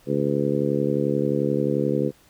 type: harmonic tone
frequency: 71.4 Hz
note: D2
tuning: 48 cents flat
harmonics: 2 / 3 / 4 / 5 / 6 / 7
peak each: -27 / -27 / -27 / -27 / -27 / -27 dBFS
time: 0.06-2.12 s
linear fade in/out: 50 ms
effects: pink hiss -56 dBFS RMS until 2.29 s